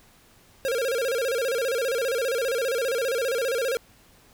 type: tone with vibrato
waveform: square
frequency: 500 Hz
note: B4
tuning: 21 cents sharp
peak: -24 dBFS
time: 0.65-3.77 s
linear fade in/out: 0 ms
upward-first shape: square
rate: 15 Hz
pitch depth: 130 cents each way
effects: pink hiss -56 dBFS RMS until 4.33 s